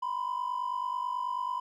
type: ring-modulated tone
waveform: triangle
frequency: 1000 Hz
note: B5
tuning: 21 cents sharp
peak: -24 dBFS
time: 0.02-1.6 s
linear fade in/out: 10 ms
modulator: 24.6 Hz
effects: tanh soft clip ceiling -25 dBFS